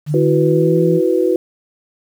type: tone with pitch glide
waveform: sine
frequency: 150 to 165.48 Hz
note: D3 to E3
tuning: +37 to +7 cents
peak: -15 dBFS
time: 0.06-1.01 s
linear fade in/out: 50 ms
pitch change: +170 cents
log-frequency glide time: 0.36-0.83 s
type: chord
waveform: sine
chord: E suspended second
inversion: none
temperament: equal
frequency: 329.6 / 370 / 493.9 Hz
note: E4 / F#4 / B4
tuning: 0 / 0 / 0 cents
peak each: -17 / -15 / -17 dBFS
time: 0.14-1.36 s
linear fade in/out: 2 ms
effects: 7-bit